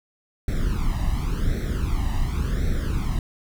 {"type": "noise with flanger", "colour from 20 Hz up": "brown", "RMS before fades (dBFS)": -23, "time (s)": [0.48, 3.19], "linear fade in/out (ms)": 2, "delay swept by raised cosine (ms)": [0.51, 1.05], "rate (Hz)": 0.91, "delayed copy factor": 0.85, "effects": []}